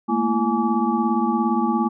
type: tone cluster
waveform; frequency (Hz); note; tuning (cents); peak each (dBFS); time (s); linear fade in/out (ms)
sine; 217.6 / 234.9 / 337.2 / 840 / 1152; A3 / A#3 / E4 / G#5 / D6; -19 / +13 / +39 / +19 / -34; -24 / -22 / -25 / -24 / -27; 0.08-1.89; 20
effects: none